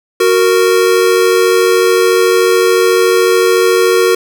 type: tone pair together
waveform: square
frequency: 370 / 463.8 Hz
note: F#4 / A#4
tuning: 0 / -9 cents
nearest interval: major third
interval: 391 cents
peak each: -11 dBFS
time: 0.2-4.15 s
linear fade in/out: 5 ms
effects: none